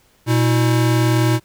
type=tone pair together; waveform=square; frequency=120.2 / 320.9 Hz; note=B2 / E4; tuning=-46 / -46 cents; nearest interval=octave + perfect fourth; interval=1700 cents; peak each=-15 / -20 dBFS; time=0.26-1.4 s; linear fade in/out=50 ms; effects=pink hiss -56 dBFS RMS until 1.44 s